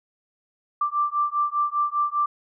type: beating tone pair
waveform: sine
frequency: 1174.7 / 1179.7 Hz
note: D6 / D6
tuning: 0 / +7 cents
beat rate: 5 Hz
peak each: -24 dBFS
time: 0.81-2.26 s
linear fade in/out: 5 ms
effects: none